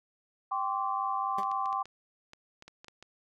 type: chord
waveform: sine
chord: G suspended fourth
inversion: none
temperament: equal with one note detuned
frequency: 784 / 1046.5 / 1150.5 Hz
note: G5 / C6 / D6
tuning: 0 / 0 / -36 cents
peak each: -33 dBFS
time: 0.51-1.83 s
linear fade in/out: 10 ms
type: tone with exponential decay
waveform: 15% pulse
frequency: 199 Hz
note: G3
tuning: 26 cents sharp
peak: -29 dBFS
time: 1.38-1.48 s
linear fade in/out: 2 ms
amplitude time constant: 21 ms
type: clicks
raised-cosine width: 0.2 ms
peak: -31 dBFS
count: 11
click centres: 1.432 / 1.515 / 1.658 / 1.728 / 1.856 / 2.334 / 2.624 / 2.68 / 2.845 / 2.883 / 3.026 s
effects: none